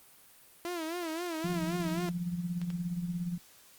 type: tone with vibrato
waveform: sawtooth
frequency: 335.1 Hz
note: E4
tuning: 29 cents sharp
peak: -30 dBFS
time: 0.65-2.09 s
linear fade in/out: 0 ms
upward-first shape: sine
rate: 3.8 Hz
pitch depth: 110 cents each way
type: tone with tremolo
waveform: sine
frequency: 174.61 Hz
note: F3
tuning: in tune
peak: -29 dBFS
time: 1.44-3.38 s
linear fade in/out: 5 ms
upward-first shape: sine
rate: 17 Hz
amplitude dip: 60%
type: clicks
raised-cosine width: 0.2 ms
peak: -29 dBFS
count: 3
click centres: 1.898 / 2.616 / 2.703 s
effects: white hiss -58 dBFS RMS until 3.78 s + Opus 32 kbps